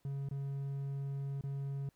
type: tone with dropouts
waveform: triangle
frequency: 138.59 Hz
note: C#3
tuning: in tune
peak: -34 dBFS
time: 0.05-1.89 s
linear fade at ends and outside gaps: 2 ms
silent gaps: 0.288-0.311 / 1.411-1.437 s
effects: pink hiss -75 dBFS RMS until 1.95 s